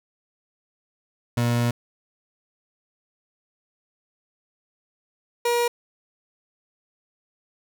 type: tone pair in turn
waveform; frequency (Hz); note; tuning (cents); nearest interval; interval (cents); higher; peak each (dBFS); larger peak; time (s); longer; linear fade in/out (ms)
30% pulse; 119.3 / 477.2; A#2 / A#4; +41 / +41; 2 octaves; 2400; second; -17; neither; 1.37-1.71 / 5.45-5.68; first; 5
effects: none